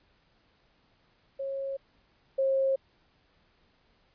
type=tone pair in turn; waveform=sine; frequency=545 / 537.2 Hz; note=C#5 / C5; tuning=-29 / +46 cents; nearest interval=unison; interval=25 cents; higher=first; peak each=-31 / -23 dBFS; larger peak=second; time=1.39-1.77 / 2.38-2.76 s; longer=neither; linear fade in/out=10 ms; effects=pink hiss -67 dBFS RMS until 4.14 s + resampled to 11025 Hz